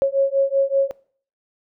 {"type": "beating tone pair", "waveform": "sine", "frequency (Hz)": [545, 550.2], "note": ["C#5", "C#5"], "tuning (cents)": [-29, -13], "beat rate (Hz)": 5.2, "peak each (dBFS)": [-18, -19], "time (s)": [0.02, 0.91], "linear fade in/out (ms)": 0, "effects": ["noise-tail reverb RT60 0.5 s tail -21 dB re dry"]}